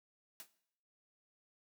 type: noise with exponential decay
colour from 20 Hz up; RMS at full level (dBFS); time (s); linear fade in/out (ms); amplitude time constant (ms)
white; -45; 0.4-0.5; 1; 21
effects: noise-tail reverb RT60 0.7 s tail -17 dB re dry + high-pass 200 Hz 12 dB/octave